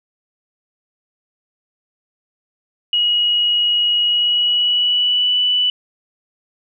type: tone with pitch glide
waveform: sine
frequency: 2900 to 2973 Hz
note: F#7 to F#7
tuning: -35 to +8 cents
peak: -13 dBFS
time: 2.93-5.7 s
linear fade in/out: 2 ms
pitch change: +43 cents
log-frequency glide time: 4.05-5.4 s
effects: none